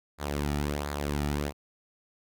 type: tone with flanger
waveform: sawtooth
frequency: 72.7 Hz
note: D2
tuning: 17 cents flat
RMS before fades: -31 dBFS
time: 0.18-1.53 s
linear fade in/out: 50 ms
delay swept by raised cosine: 0.34 to 1.94 ms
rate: 1.4 Hz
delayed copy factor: -0.6
effects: none